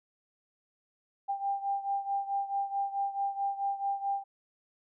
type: beating tone pair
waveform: sine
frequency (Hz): 793 / 797.6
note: G5 / G5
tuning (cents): +20 / +30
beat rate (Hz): 4.6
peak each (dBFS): -31 / -35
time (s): 1.28-4.24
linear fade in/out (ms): 20
effects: none